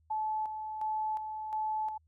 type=tone with tremolo; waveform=sine; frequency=865 Hz; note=A5; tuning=30 cents flat; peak=-30 dBFS; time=0.1-1.98 s; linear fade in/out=10 ms; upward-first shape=square; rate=1.4 Hz; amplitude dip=50%; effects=added 79 Hz sine -65 dBFS peak until 2.07 s